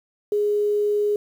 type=tone with quantisation; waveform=sine; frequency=415.1 Hz; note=G#4; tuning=1 cent flat; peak=-18 dBFS; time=0.32-1.16 s; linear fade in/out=2 ms; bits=8; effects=none